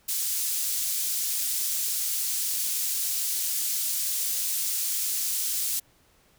pink high-pass noise, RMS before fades -28 dBFS, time 0.08-5.8 s, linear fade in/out 10 ms, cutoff 6700 Hz, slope 12 dB/octave, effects pink hiss -62 dBFS RMS until 6.38 s

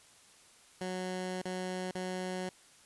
15% pulse tone with dropouts, 184.1 Hz, F#3, 8 cents flat, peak -29 dBFS, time 0.81-2.49 s, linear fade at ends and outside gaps 2 ms, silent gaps 1.417-1.454 / 1.911-1.951 s, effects white hiss -60 dBFS RMS until 2.85 s + resampled to 24000 Hz

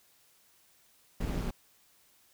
brown noise with amplitude modulation, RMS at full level -29 dBFS, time 1.2-1.51 s, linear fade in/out 10 ms, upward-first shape sine, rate 209 Hz, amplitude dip 85%, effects white hiss -65 dBFS RMS until 2.33 s

